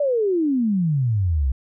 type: exponential sweep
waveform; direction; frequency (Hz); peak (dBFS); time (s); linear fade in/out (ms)
sine; down; 597 to 61.74; -17; 0-1.52; 5
effects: none